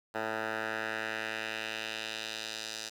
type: tone with band-pass filter sweep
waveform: 10% pulse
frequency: 110 Hz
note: A2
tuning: in tune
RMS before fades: -37 dBFS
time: 0.14-2.9 s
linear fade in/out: 20 ms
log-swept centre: 1100 to 5200 Hz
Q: 1.5
effects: 9-bit